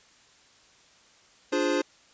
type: chord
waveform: square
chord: D half-diminished seventh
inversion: none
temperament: equal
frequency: 293.7 / 349.2 / 415.3 / 523.3 Hz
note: D4 / F4 / Ab4 / C5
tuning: 0 / 0 / 0 / 0 cents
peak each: -29 / -30 / -32 / -29 dBFS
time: 1.52-1.82 s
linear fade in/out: 10 ms
effects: white hiss -58 dBFS RMS until 2.13 s + resampled to 16000 Hz